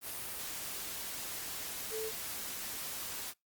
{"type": "tone in noise", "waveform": "sine", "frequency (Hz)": 440, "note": "A4", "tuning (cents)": 0, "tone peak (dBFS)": -36, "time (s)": [1.9, 2.12], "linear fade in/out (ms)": 50, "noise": "white", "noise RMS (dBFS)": -41, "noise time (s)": [0.01, 3.34], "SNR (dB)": 2, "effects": ["noise-tail reverb RT60 0.2 s tail -26 dB re dry", "Opus 32 kbps"]}